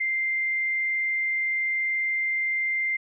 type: tone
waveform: sine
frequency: 2093 Hz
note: C7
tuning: in tune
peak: -23 dBFS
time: 0-2.97 s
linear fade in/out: 10 ms
effects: none

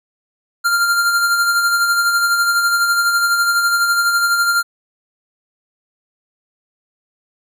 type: tone with tremolo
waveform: square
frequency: 1393 Hz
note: F6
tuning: 5 cents flat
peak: -12 dBFS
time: 0.64-4.63 s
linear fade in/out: 20 ms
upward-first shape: sine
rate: 12 Hz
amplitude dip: 40%
effects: none

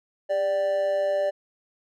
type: tone with amplitude modulation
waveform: triangle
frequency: 587.3 Hz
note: D5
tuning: in tune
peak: -17 dBFS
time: 0.29-1.31 s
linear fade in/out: 20 ms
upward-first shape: sine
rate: 186 Hz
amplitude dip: 55%
effects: none

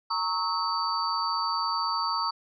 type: tone cluster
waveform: sine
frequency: 927 / 1101 / 1291 / 4585 Hz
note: A#5 / C#6 / E6 / D8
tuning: -10 / -12 / -37 / -42 cents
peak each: -31 dBFS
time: 0.1-2.31 s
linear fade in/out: 10 ms
effects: none

